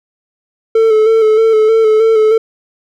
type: tone with vibrato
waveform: triangle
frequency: 440.5 Hz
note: A4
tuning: 2 cents sharp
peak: -4 dBFS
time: 0.75-2.38 s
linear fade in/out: 5 ms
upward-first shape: square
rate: 3.2 Hz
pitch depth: 29 cents each way
effects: none